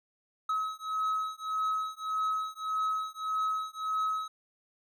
triangle beating tone pair, 1280 / 1281.7 Hz, D#6 / E6, +49 / -49 cents, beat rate 1.7 Hz, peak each -31 dBFS, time 0.49-4.28 s, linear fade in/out 5 ms, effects none

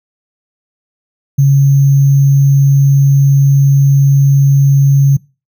sine tone with sample-and-hold, 138.6 Hz, C#3, in tune, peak -4 dBFS, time 1.38-5.17 s, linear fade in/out 10 ms, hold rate 6300 Hz, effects noise-tail reverb RT60 0.3 s tail -23 dB re dry

